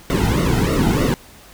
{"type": "noise with flanger", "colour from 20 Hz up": "brown", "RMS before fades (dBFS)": -17, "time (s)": [0.1, 1.14], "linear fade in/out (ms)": 0, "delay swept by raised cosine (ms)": [1.2, 1.8], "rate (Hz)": 3.2, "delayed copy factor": -1, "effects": ["pink hiss -44 dBFS RMS until 1.53 s"]}